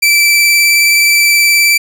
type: tone with vibrato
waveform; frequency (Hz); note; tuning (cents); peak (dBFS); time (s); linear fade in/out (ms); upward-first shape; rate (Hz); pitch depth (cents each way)
sawtooth; 2329; D7; -15; -3; 0.02-1.78; 10; triangle; 19; 18
effects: none